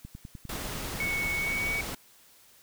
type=click train; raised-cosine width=5 ms; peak=-29 dBFS; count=13; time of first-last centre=0.05-1.258 s; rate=9.93 Hz
type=noise; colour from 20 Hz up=pink; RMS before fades=-36 dBFS; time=0.49-1.95 s; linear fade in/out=5 ms
type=tone with pitch glide; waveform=sine; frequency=2217 to 2251 Hz; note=C#7 to C#7; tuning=0 to +26 cents; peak=-28 dBFS; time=1-1.81 s; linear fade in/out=2 ms; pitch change=+26 cents; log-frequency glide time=1.35-1.66 s
effects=white hiss -58 dBFS RMS until 2.62 s